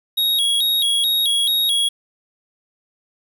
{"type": "tone with vibrato", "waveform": "square", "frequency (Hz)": 3537, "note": "A7", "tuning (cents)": 8, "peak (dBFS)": -16, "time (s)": [0.17, 1.89], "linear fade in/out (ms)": 10, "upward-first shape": "square", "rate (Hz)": 2.3, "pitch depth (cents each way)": 110, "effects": ["8-bit"]}